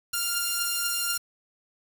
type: beating tone pair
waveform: 5% pulse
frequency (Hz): 1396.9 / 1401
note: F6 / F6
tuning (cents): 0 / +5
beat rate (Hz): 4.1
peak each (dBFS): -15 / -21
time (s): 0.13-1.18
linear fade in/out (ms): 10
effects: 7-bit